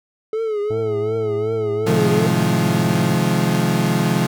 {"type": "tone with vibrato", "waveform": "triangle", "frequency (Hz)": 430.3, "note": "A4", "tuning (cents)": -39, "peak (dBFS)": -17, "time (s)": [0.33, 2.27], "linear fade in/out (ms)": 2, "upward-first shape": "triangle", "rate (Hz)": 2.7, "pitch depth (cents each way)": 100}
{"type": "harmonic tone", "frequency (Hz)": 110.1, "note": "A2", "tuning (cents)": 2, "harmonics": [1, 2, 3, 5, 6, 7, 8], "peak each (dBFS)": [-26, -35, -32, -46, -37, -44, -48], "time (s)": [0.7, 3.15], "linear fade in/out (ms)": 5}
{"type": "chord", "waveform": "35% pulse", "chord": "F minor seventh", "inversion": "second", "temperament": "equal with one note detuned", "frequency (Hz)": [130.81, 155.56, 174.61, 211.9], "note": ["C3", "Eb3", "F3", "Ab3"], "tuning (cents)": [0, 0, 0, 35], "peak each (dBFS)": [-20, -21, -18, -20], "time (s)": [1.86, 4.27], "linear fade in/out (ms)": 10}
{"effects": []}